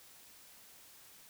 silence, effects white hiss -58 dBFS RMS until 1.29 s

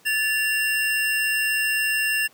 square tone pair together, 1741.8 / 2765 Hz, A6 / F7, -18 / -18 cents, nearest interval minor sixth, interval 800 cents, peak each -24 dBFS, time 0.05-2.28 s, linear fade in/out 20 ms, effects pink hiss -55 dBFS RMS until 2.33 s + high-pass 200 Hz 12 dB/octave

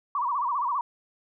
sine tone with vibrato, 1050 Hz, C6, 6 cents sharp, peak -24 dBFS, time 0.15-0.81 s, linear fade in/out 2 ms, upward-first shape sine, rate 15 Hz, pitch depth 190 cents each way, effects none

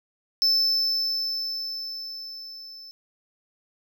triangle tone with level ramp, 5274 Hz, E8, in tune, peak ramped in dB -16 to -40 dBFS, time 0.42-2.91 s, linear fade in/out 0 ms, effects none

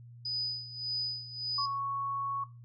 sine tone with tremolo, 4978 Hz, D#8, in tune, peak -29 dBFS, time 0.25-1.66 s, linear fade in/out 5 ms, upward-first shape sine, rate 1.7 Hz, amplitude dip 80%
sine tone, 1108.7 Hz, C#6, in tune, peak -31 dBFS, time 1.58-2.44 s, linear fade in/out 5 ms
effects noise-tail reverb RT60 0.3 s tail -18 dB re dry + added 119 Hz sine -48 dBFS peak until 2.64 s

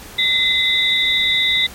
sine tone cluster, 2043 / 3566 / 3820 Hz, C7 / A7 / A#7, -42 / +22 / +42 cents, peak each -18 dBFS, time 0.18-1.67 s, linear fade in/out 10 ms, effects pink hiss -37 dBFS RMS until 1.74 s + MP3 64 kbps

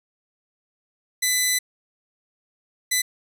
10% pulse tone bursts at uneven times, 2002 Hz, B6, 23 cents sharp, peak -10 dBFS, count 2, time 1.22-1.59 / 2.91-3.02 s, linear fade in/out 10 ms, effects none

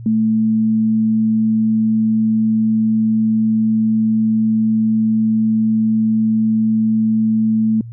sine tone, 220 Hz, A3, in tune, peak -12 dBFS, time 0.06-7.81 s, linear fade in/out 2 ms, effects added 116 Hz sine -29 dBFS peak until 7.92 s

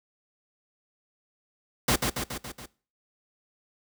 pink noise with echo, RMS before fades -22 dBFS, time 1.88-1.96 s, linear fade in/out 5 ms, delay 140 ms, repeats 5, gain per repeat -4 dB, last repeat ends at 2.66 s, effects noise-tail reverb RT60 0.4 s tail -21 dB re dry + high-pass 60 Hz 12 dB/octave

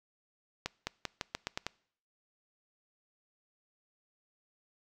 accelerating click train, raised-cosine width 0.2 ms, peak -16 dBFS, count 8, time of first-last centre 0.66-1.666 s, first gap 210 ms, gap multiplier 0.87, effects noise-tail reverb RT60 0.6 s tail -24 dB re dry

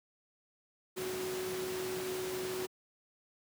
sine tone in noise, 371.2 Hz, F#4, 6 cents sharp, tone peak -36 dBFS, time 0.96-2.67 s, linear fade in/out 20 ms, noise pink, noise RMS -41 dBFS, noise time 0.96-2.67 s, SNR +2 dB, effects high-pass 150 Hz 12 dB/octave

